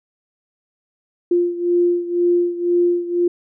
sine beating tone pair, 349.2 / 351.2 Hz, F4 / F4, 0 / +10 cents, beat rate 2 Hz, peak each -16 / -20 dBFS, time 1.31-3.28 s, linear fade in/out 5 ms, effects none

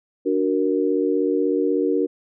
sine chord, D augmented, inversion none, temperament equal, 293.7 / 370 / 466.2 Hz, D4 / F#4 / A#4, 0 / 0 / 0 cents, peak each -22 dBFS, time 0.25-2.07 s, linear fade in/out 20 ms, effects none

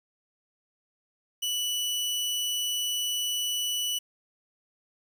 sawtooth tone, 2960 Hz, F#7, in tune, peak -24 dBFS, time 1.42-3.99 s, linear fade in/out 10 ms, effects 9-bit

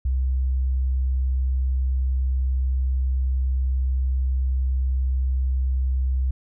sine tone, 64.8 Hz, C2, 16 cents flat, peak -19 dBFS, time 0.05-6.31 s, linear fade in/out 5 ms, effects none

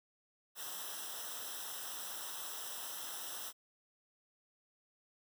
white noise with comb filter, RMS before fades -44 dBFS, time 0.55-3.53 s, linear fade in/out 50 ms, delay 0.44 ms, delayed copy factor -0.9, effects none

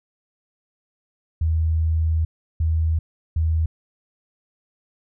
sine tone bursts at uneven times, 80.3 Hz, E2, 45 cents flat, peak -17 dBFS, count 3, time 1.41-2.25 / 2.6-2.99 / 3.36-3.66 s, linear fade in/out 5 ms, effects none

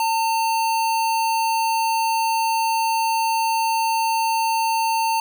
square tone, 900 Hz, A5, 39 cents sharp, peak -19 dBFS, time 0-5.2 s, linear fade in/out 2 ms, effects none

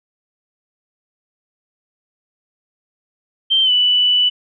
sine tone with pitch glide, 3136 to 2972 Hz, G7 to F#7, 0 to +7 cents, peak -11 dBFS, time 3.5-4.3 s, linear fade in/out 20 ms, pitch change -93 cents, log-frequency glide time 3.63-3.71 s, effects none

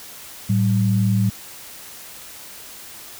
sine tone pair together, 110.62 / 192.2 Hz, A2 / G3, +10 / -34 cents, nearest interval minor seventh, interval 956 cents, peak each -17 / -19 dBFS, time 0.49-1.3 s, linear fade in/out 10 ms, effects white hiss -39 dBFS RMS until 3.19 s

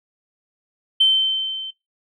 sine tone with level ramp, 3094 Hz, G7, 23 cents flat, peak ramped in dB -9 to -28 dBFS, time 1-1.71 s, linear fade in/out 10 ms, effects noise-tail reverb RT60 0.2 s tail -21 dB re dry + tanh soft clip ceiling -5 dBFS

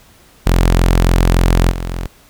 sawtooth tone with level steps, 43.53 Hz, F1, 5 cents flat, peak -5 / -16 dBFS, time 0.46-2.07 s, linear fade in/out 10 ms, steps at 1.7 s, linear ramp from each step 20 ms, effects pink hiss -47 dBFS RMS until 2.29 s

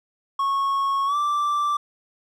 triangle tone with pitch glide, 1100 to 1172.2 Hz, C#6 to D6, -14 to -4 cents, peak -18 dBFS, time 0.39-1.77 s, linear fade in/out 5 ms, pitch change +110 cents, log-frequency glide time 1.06-1.16 s, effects none

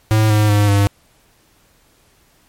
square tone with pitch steps, 108.8 / 106.01 / 103.29 / 100.64 Hz, A2 / G#2 / G#2 / G2, -19 / +36 / -9 / +46 cents, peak -11 dBFS, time 0.11-0.87 s, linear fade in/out 0 ms, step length 190 ms, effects pink hiss -55 dBFS RMS until 2.48 s + MP3 64 kbps

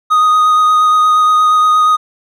triangle tone with vibrato, 1244.5 Hz, D#6, in tune, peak -5 dBFS, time 0.1-1.97 s, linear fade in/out 20 ms, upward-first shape sine, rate 8.5 Hz, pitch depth 13 cents each way, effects none

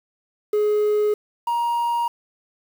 triangle tone pair in turn, 420.4 / 943.8 Hz, G#4 / A#5, +21 / +21 cents, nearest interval octave + major second, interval 1400 cents, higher second, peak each -14 / -17 dBFS, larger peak first, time 0.53-1.14 / 1.47-2.08 s, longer neither, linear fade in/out 5 ms, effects tanh soft clip ceiling -10 dBFS + 7-bit

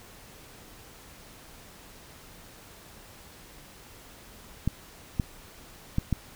clicks, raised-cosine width 5 ms, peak -12 dBFS, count 4, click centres 4.676 / 5.198 / 5.984 / 6.127 s, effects pink hiss -50 dBFS RMS until 6.35 s

